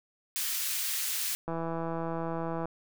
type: high-pass noise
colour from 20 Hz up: white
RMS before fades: -32 dBFS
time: 0.36-1.35 s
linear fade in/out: 0 ms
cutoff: 1900 Hz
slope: 12 dB/octave
type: click train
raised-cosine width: 1 ms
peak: -21 dBFS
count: 195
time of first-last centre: 1.48-2.656 s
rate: 165 Hz
effects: none